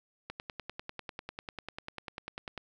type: click train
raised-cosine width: 0.3 ms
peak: -23 dBFS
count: 24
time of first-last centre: 0.3-2.577 s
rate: 10.1 Hz
effects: none